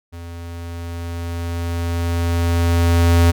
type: tone with level ramp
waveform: square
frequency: 85.1 Hz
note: F2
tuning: 44 cents flat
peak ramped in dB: -32 to -10 dBFS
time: 0.12-3.32 s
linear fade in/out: 20 ms
effects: none